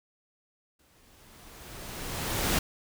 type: noise with exponential growth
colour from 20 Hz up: pink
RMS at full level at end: -25 dBFS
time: 0.79-2.59 s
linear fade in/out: 5 ms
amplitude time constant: 390 ms
effects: none